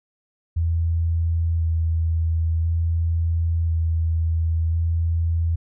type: tone with vibrato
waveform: sine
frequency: 82.41 Hz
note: E2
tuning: in tune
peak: -18 dBFS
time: 0.56-5.56 s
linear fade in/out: 10 ms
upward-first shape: square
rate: 0.48 Hz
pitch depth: 14 cents each way
effects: none